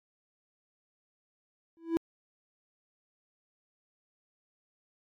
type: tone with exponential growth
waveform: triangle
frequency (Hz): 330.7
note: E4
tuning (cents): +6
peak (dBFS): -19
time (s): 1.77-1.97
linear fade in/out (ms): 0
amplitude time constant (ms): 42
effects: AAC 48 kbps

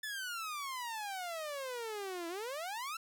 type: exponential two-way sweep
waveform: sawtooth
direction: down then up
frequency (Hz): 1760 to 329.6 to 1369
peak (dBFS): -35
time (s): 0.03-2.97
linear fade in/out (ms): 5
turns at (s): 2.28
effects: none

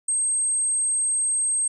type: tone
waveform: sine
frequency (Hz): 8390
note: C9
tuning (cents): +4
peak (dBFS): -20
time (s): 0.08-1.68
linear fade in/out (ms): 5
effects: none

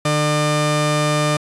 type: tone pair together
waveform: sawtooth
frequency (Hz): 150 / 600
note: D3 / D5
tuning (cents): +37 / +37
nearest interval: 2 octaves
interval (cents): 2400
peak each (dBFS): -14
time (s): 0.05-1.37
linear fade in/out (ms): 5
effects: resampled to 24000 Hz

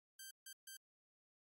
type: tone bursts at uneven times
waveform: 5% pulse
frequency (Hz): 1568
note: G6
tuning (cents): 0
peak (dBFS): -40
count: 3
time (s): 0.19-0.31 / 0.46-0.53 / 0.67-0.77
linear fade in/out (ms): 5
effects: MP3 64 kbps

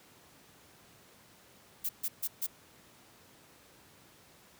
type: noise bursts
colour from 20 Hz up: violet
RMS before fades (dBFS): -33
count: 4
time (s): 1.84-2.468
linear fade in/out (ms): 10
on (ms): 52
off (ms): 140
effects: pink hiss -59 dBFS RMS until 4.59 s + high-pass 100 Hz 12 dB/octave

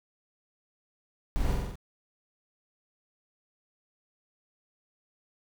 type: noise with echo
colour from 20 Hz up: brown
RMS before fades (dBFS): -30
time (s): 1.36-1.53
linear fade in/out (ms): 0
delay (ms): 45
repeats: 5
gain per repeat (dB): -2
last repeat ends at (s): 1.755
effects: none

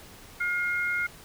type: tone pair together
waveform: sine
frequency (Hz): 1424.9 / 2135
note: F6 / C7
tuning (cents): +34 / +34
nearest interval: perfect fifth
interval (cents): 700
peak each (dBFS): -28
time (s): 0.4-1.07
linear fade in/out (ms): 10
effects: pink hiss -49 dBFS RMS until 1.24 s

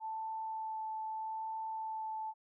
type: tone with vibrato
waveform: sine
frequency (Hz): 880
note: A5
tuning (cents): 0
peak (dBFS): -37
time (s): 0-2.34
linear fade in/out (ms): 50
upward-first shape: sine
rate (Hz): 0.79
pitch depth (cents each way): 9
effects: none

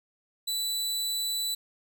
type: tone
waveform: sawtooth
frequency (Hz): 3970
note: B7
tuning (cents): +8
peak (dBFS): -25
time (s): 0.47-1.55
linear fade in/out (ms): 10
effects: none

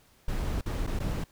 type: noise with dropouts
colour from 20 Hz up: brown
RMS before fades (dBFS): -30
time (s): 0.28-1.24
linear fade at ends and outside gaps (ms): 5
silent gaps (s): 0.612-0.659 / 0.867-0.873 / 0.991-1
effects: pink hiss -62 dBFS RMS until 1.31 s

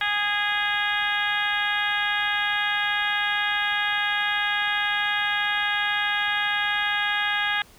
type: harmonic tone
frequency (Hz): 412.4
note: G#4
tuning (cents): -12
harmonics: 2 / 3 / 4 / 5 / 6 / 7 / 8 / 9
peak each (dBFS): -30 / -33 / -25 / -30 / -33 / -34 / -31 / -35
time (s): 0.01-7.62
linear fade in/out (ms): 2
effects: pink hiss -52 dBFS RMS until 7.78 s

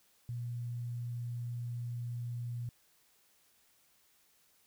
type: tone with quantisation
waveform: sine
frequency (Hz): 120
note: B2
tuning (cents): -49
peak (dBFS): -36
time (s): 0.29-2.69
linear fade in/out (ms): 0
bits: 11
effects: white hiss -69 dBFS RMS until 4.66 s

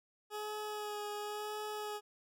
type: tone with vibrato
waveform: 20% pulse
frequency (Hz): 420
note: G#4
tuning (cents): +19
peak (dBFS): -34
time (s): 0.3-2.01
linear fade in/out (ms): 50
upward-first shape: sine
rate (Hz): 0.94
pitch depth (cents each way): 18
effects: none

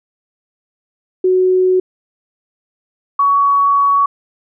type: tone pair in turn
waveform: sine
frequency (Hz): 370 / 1124.2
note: F#4 / C#6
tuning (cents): 0 / +24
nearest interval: octave + perfect fifth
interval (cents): 1924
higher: second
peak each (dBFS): -9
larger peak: neither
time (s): 1.24-1.8 / 3.19-4.06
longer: second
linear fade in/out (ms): 5
effects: none

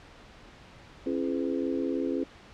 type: harmonic tone with a mistuned harmonic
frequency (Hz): 83.9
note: E2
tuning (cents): +31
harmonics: 3 / 4 / 5 / 6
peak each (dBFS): -30 / -32 / -34 / -36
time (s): 1.06-2.24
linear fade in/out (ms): 5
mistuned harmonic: 3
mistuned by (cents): +120
effects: pink hiss -51 dBFS RMS until 2.53 s + low-pass 4000 Hz 12 dB/octave

